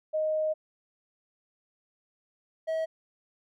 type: tone pair in turn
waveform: sine / triangle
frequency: 622.3 / 642.4 Hz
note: D#5 / E5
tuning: 0 / -45 cents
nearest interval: minor second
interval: 55 cents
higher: second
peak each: -25 dBFS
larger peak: neither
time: 0.13-0.54 / 2.67-2.86 s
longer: first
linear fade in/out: 20 ms
effects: none